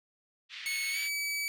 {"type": "band-pass noise", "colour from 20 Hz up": "pink", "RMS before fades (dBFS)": -43, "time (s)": [0.49, 1.1], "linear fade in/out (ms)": 50, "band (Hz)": [2100, 3800], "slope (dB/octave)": 24}
{"type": "tone with pitch glide", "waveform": "sawtooth", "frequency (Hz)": [2200, 2288], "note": ["C#7", "D7"], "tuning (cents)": [-14, -46], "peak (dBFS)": -28, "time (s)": [0.66, 1.48], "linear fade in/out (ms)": 0, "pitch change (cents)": 68, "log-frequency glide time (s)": [0.91, 1]}
{"effects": []}